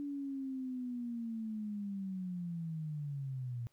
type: linear sweep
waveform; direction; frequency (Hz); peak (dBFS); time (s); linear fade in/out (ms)
sine; down; 288.7 to 116.54; -37; 0-3.67; 0
effects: pink hiss -75 dBFS RMS until 3.72 s